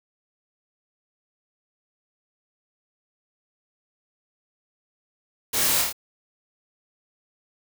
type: noise with echo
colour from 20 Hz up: white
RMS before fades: -25 dBFS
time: 5.53-5.82 s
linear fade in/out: 10 ms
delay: 27 ms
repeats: 4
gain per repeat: -2 dB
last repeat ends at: 5.928 s
effects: none